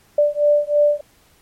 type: beating tone pair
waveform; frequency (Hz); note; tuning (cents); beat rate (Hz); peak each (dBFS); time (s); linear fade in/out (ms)
sine; 587 / 590.1; D5 / D5; -1 / +8; 3.1; -16; 0.18-1.01; 5
effects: pink hiss -55 dBFS RMS until 1.41 s + MP3 64 kbps